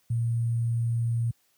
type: tone with sample-and-hold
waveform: sine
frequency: 116.54 Hz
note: A#2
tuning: in tune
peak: -23 dBFS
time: 0.1-1.31 s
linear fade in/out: 5 ms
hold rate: 8820 Hz
effects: white hiss -68 dBFS RMS until 1.57 s + high-pass 60 Hz 12 dB/octave